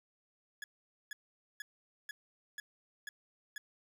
40% pulse tone bursts, 1692 Hz, G#6, 32 cents sharp, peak -40 dBFS, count 7, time 0.62-3.58 s, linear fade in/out 2 ms, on 20 ms, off 470 ms, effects none

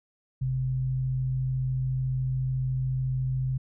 sine tone pair together, 47.98 / 130 Hz, G1 / C3, -36 / -11 cents, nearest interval octave + perfect fourth, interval 1725 cents, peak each -37 / -25 dBFS, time 0.41-3.58 s, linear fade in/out 10 ms, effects none

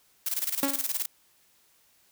blue noise with tremolo, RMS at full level -28 dBFS, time 0.26-1.06 s, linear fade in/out 5 ms, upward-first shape square, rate 19 Hz, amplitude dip 75%
sawtooth tone with exponential decay, 277.2 Hz, C#4, in tune, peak -19 dBFS, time 0.63-0.89 s, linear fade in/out 2 ms, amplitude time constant 55 ms
effects white hiss -64 dBFS RMS until 2.11 s

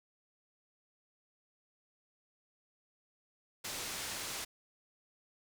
white low-pass noise, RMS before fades -41 dBFS, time 3.64-4.45 s, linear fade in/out 10 ms, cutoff 8200 Hz, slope 12 dB/octave, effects none

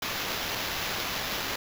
white noise with sample-and-hold, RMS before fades -32 dBFS, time 0.02-1.56 s, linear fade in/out 5 ms, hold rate 8820 Hz, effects none

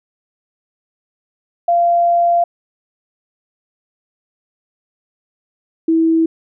sine tone pair in turn, 690 / 325.6 Hz, F5 / E4, -21 / -21 cents, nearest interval octave + minor second, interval 1300 cents, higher first, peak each -10 dBFS, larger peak neither, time 1.68-2.44 / 5.88-6.26 s, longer first, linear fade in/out 5 ms, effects none

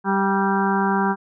harmonic tone with a mistuned harmonic, 196 Hz, G3, in tune, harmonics 1 / 2 / 4 / 5 / 6 / 7 / 8, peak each -21 / -25 / -25 / -24 / -30 / -29 / -28 dBFS, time 0.04-1.16 s, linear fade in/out 50 ms, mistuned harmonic 5, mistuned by -23 cents, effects none

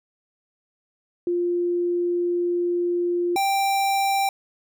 sine / square tone pair in turn, 350 / 785.7 Hz, F4 / G5, +4 / +4 cents, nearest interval octave + major second, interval 1400 cents, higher second, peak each -20 dBFS, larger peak neither, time 1.27-3.36 / 3.36-4.29 s, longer first, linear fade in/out 2 ms, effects none

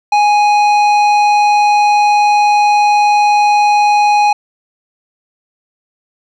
triangle tone with tanh clipping, 830.6 Hz, G#5, in tune, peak -9 dBFS, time 0.12-4.33 s, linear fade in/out 5 ms, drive 16 dB, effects none

